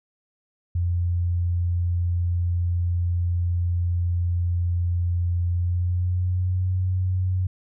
sine tone with pitch glide, 87.31 to 92.29 Hz, F2 to F#2, 0 to -4 cents, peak -20 dBFS, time 0.75-7.47 s, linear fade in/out 5 ms, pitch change +96 cents, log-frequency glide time 5.49-6.71 s, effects none

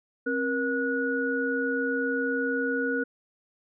sine tone cluster, 266.4 / 474.2 / 1461 Hz, C4 / A#4 / F#6, +31 / +30 / -22 cents, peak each -29 dBFS, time 0.26-3.04 s, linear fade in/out 10 ms, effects none

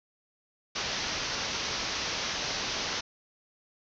white low-pass noise, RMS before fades -33 dBFS, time 0.75-3.01 s, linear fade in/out 10 ms, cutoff 6200 Hz, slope 96 dB/octave, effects none

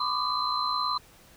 sine tone cluster, 1004 / 1151 / 1210 / 4077 Hz, B5 / D6 / D#6 / C8, +28 / -35 / -49 / -46 cents, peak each -31 dBFS, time 0-0.98 s, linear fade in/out 5 ms, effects pink hiss -55 dBFS RMS until 1.36 s

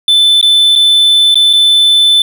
triangle tone with dropouts, 3520 Hz, A7, in tune, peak -3 dBFS, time 0.08-2.22 s, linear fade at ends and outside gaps 2 ms, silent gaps 0.413-0.427 / 0.754-0.759 / 1.344-1.355 / 1.53-1.534 s, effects none

